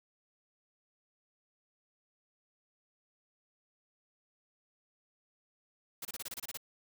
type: noise bursts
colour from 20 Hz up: white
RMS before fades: -41 dBFS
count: 10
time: 6.02-6.573 s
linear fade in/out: 5 ms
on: 31 ms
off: 27 ms
effects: none